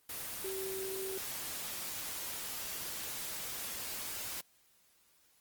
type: tone in noise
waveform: sine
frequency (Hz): 383.2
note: G4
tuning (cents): -39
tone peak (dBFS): -38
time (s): 0.44-1.18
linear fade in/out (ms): 5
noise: white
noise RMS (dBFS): -41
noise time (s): 0.09-4.41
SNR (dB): 0
effects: white hiss -69 dBFS RMS until 5.4 s + Opus 24 kbps